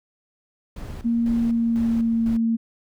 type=noise with tremolo; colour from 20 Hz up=brown; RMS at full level=-33 dBFS; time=0.76-2.37 s; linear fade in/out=5 ms; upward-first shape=square; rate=2 Hz; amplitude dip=75%
type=tone with pitch glide; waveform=sine; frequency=233.1 to 228 Hz; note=A#3 to A#3; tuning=0 to -38 cents; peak=-18 dBFS; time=1.04-2.57 s; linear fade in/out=20 ms; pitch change=-38 cents; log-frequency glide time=1.27-2.29 s
effects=none